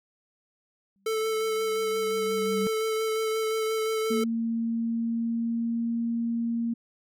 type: tone with exponential growth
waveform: sine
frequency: 196 Hz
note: G3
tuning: in tune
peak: -26 dBFS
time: 0.96-2.67 s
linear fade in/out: 0 ms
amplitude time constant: 370 ms
type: tone with vibrato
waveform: square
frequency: 440 Hz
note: A4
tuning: in tune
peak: -26 dBFS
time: 1.06-4.24 s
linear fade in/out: 5 ms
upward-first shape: sine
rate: 5.7 Hz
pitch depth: 14 cents each way
type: tone with pitch glide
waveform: sine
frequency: 229 to 232.5 Hz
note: A#3 to A#3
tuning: -31 to -4 cents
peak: -25 dBFS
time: 4.1-6.74 s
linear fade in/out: 10 ms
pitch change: +27 cents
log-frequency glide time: 4.43-5.98 s
effects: none